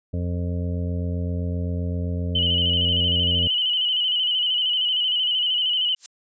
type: harmonic tone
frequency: 87.7 Hz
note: F2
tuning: 8 cents sharp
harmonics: 1 / 2 / 3 / 5 / 6 / 7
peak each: -24 / -30 / -34 / -38 / -40 / -41 dBFS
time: 0.13-3.48 s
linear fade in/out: 10 ms
type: tone with vibrato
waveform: sine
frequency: 2989 Hz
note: F#7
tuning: 17 cents sharp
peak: -19 dBFS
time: 2.35-5.95 s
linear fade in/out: 5 ms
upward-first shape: square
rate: 13 Hz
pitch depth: 43 cents each way
type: noise with exponential growth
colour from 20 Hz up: violet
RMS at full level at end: -24 dBFS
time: 5.96-6.06 s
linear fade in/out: 1 ms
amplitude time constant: 20 ms
effects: resampled to 16000 Hz